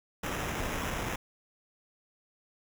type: noise with sample-and-hold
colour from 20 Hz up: pink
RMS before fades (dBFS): -34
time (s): 0.23-1.16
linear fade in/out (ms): 5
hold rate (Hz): 4410
effects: none